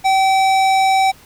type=tone with hard clipping; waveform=sine; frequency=769 Hz; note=G5; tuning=33 cents flat; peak=-13 dBFS; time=0.04-1.12 s; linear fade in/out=20 ms; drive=16 dB; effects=pink hiss -45 dBFS RMS until 1.25 s